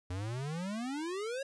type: exponential sweep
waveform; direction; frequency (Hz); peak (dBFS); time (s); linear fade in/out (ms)
square; up; 87.31 to 560; -36; 0.1-1.43; 5
effects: resampled to 22050 Hz + 12-bit